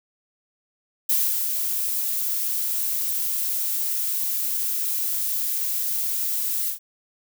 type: noise with ADSR envelope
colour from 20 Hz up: violet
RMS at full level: -20 dBFS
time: 1.09-6.79 s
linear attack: 8 ms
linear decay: 310 ms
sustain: -5 dB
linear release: 110 ms
effects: none